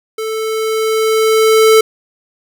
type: tone with level ramp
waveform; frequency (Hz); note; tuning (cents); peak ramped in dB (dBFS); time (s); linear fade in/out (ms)
square; 440; A4; 0; -19 to -5; 0.18-1.81; 5
effects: none